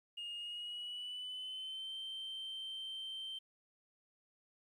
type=tone with pitch glide; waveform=sine; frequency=2846 to 3122 Hz; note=F7 to G7; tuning=+32 to -8 cents; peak=-40 dBFS; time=0.17-3.39 s; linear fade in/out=10 ms; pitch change=+160 cents; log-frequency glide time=0.36-1.96 s; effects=tanh soft clip ceiling -39 dBFS + 12-bit